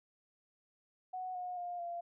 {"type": "tone with pitch steps", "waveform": "sine", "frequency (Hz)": [740, 723.1, 706.6, 690.4], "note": ["F#5", "F#5", "F5", "F5"], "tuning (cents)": [0, -40, 20, -20], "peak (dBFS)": -38, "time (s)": [1.13, 2.01], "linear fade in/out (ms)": 10, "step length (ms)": 220, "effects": []}